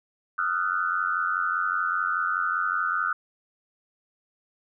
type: tone cluster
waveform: sine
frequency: 1231 / 1325 / 1416 / 1501 Hz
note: D#6 / E6 / F6 / F#6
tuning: -19 / +9 / +23 / +24 cents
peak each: -29 dBFS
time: 0.38-3.13 s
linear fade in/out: 5 ms
effects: none